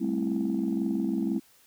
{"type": "chord", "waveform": "sine", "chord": "A minor seventh", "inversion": "third", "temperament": "just", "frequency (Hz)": [198, 220, 264, 330], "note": ["G3", "A3", "C4", "E4"], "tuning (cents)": [18, 0, 16, 2], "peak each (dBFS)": -30, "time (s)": [0, 1.4], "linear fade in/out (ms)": 20, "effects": ["tanh soft clip ceiling -18 dBFS", "white hiss -60 dBFS RMS until 1.66 s"]}